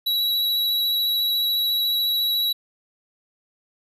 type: tone with vibrato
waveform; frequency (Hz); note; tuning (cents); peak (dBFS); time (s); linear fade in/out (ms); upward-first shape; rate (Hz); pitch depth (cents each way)
square; 3904; B7; -21; -20; 0.06-2.53; 10; sine; 14; 16
effects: none